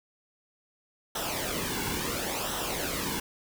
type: noise with flanger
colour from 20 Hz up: pink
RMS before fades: -32 dBFS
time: 1.15-3.2 s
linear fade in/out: 5 ms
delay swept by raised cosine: 0.43 to 1.63 ms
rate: 0.72 Hz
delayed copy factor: -0.65
effects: none